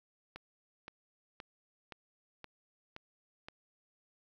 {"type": "click train", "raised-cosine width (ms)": 0.3, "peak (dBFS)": -29, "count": 7, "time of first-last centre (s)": [0.36, 3.485], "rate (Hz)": 1.92, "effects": ["10-bit"]}